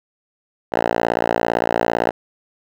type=tone with band-pass filter; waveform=5% pulse; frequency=57.7 Hz; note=A#1; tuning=17 cents flat; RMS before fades=-19 dBFS; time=0.72-2.11 s; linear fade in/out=10 ms; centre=820 Hz; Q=1.1; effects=none